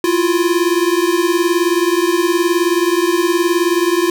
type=beating tone pair; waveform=square; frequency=337.1 / 356.1 Hz; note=E4 / F4; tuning=+39 / +34 cents; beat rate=19 Hz; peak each=-16 dBFS; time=0.04-4.1 s; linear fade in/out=2 ms; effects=none